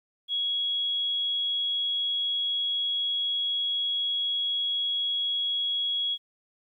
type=tone; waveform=sine; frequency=3328 Hz; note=G#7; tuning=3 cents sharp; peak=-25 dBFS; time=0.28-6.18 s; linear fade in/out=50 ms; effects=11-bit